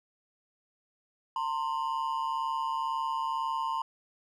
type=ring-modulated tone; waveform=triangle; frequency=979 Hz; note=B5; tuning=15 cents flat; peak=-24 dBFS; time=1.36-3.82 s; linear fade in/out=2 ms; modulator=71 Hz; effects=none